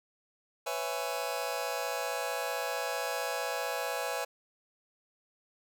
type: chord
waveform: sawtooth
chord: C# minor seventh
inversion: third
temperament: just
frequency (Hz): 498.9 / 554.4 / 665.2 / 831.5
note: B4 / C#5 / E5 / G#5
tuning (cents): +17 / 0 / +16 / +2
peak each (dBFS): -34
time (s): 0.66-4.25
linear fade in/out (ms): 10
effects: none